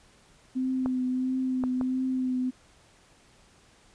sine tone with vibrato, 256.8 Hz, C4, 32 cents flat, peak -25 dBFS, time 0.55-2.51 s, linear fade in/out 20 ms, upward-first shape triangle, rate 1.5 Hz, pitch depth 26 cents each way
clicks, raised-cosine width 1 ms, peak -19 / -19 / -21 dBFS, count 3, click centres 0.86 / 1.638 / 1.812 s
effects pink hiss -59 dBFS RMS until 3.94 s + resampled to 22050 Hz

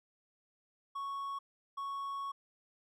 triangle tone bursts at uneven times, 1108.7 Hz, C#6, in tune, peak -35 dBFS, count 2, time 0.95-1.39 / 1.77-2.32 s, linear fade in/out 10 ms, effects none

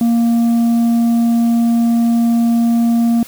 triangle tone with tanh clipping, 233.1 Hz, A#3, in tune, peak -11 dBFS, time 0.01-3.23 s, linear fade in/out 2 ms, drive 9 dB, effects white hiss -37 dBFS RMS until 3.27 s

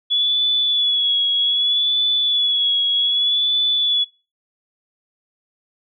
sine tone with vibrato, 3403 Hz, G#7, 41 cents sharp, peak -15 dBFS, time 0.1-4.05 s, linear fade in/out 20 ms, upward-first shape sine, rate 0.64 Hz, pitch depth 40 cents each way, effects noise-tail reverb RT60 0.3 s tail -21 dB re dry

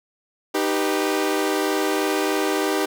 sawtooth chord, Eb augmented, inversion none, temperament equal with one note detuned, 308.8 / 392 / 493.9 Hz, Eb4 / G4 / B4, -13 / 0 / 0 cents, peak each -20 / -19 / -24 dBFS, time 0.54-2.86 s, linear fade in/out 10 ms, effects none

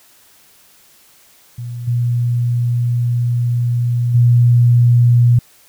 sine tone with level steps, 120.4 Hz, B2, 44 cents flat, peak -23 / -13 / -7 dBFS, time 1.58-5.39 s, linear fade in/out 5 ms, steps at 1.87 / 4.14 s, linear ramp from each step 10 ms, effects white hiss -49 dBFS RMS until 5.68 s

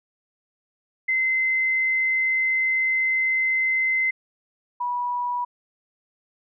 sine tone pair in turn, 2062 / 975.4 Hz, C7 / B5, -26 / -22 cents, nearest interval octave + minor second, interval 1296 cents, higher first, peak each -19 / -23 dBFS, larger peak first, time 1.08-4.11 / 4.8-5.45 s, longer first, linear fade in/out 10 ms, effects none

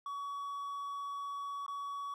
triangle tone with dropouts, 1129 Hz, C#6, 31 cents sharp, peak -36 dBFS, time 0.06-2.14 s, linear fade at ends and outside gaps 2 ms, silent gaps 1.664-1.68 s, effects none

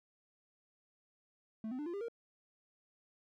triangle tone with pitch steps, 220 / 255.7 / 297.1 / 345.2 / 401.2 / 466.2 Hz, A3 / C4 / D4 / F4 / G4 / A#4, 0 / -40 / +20 / -20 / +40 / 0 cents, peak -36 dBFS, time 1.64-2.084 s, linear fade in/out 2 ms, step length 74 ms, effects none

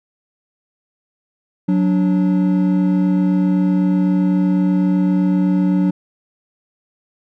triangle tone pair together, 183.7 / 291.6 Hz, F#3 / D4, -12 / -12 cents, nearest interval minor sixth, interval 800 cents, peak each -12 / -16 dBFS, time 1.68-5.91 s, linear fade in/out 10 ms, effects none

